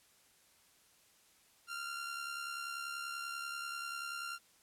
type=tone with amplitude modulation; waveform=sawtooth; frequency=1386 Hz; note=F6; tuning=14 cents flat; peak=-34 dBFS; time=1.67-4.39 s; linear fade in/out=50 ms; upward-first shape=sine; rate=70.3 Hz; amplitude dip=50%; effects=white hiss -67 dBFS RMS until 4.62 s + low-pass 12000 Hz 12 dB/octave